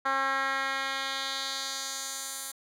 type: tone with band-pass filter sweep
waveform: 10% pulse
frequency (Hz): 270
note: C#4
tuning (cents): -45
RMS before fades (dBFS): -32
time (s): 0.05-2.52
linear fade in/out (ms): 10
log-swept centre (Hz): 1300 to 10000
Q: 1.5
effects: none